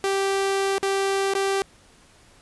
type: tone with dropouts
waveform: sawtooth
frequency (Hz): 391.1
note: G4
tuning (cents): -4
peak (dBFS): -17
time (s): 0.04-1.62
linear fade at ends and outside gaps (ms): 0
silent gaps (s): 0.782-0.829 / 1.337-1.351
effects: pink hiss -54 dBFS RMS until 2.41 s + resampled to 24000 Hz